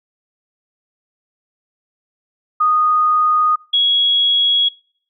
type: tone pair in turn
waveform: sine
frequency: 1237 / 3328 Hz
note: D#6 / G#7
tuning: -10 / +3 cents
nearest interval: octave + perfect fourth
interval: 1713 cents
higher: second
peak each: -11 dBFS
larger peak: neither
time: 2.6-3.56 / 3.73-4.69 s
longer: neither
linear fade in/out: 10 ms
effects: noise-tail reverb RT60 0.6 s tail -26 dB re dry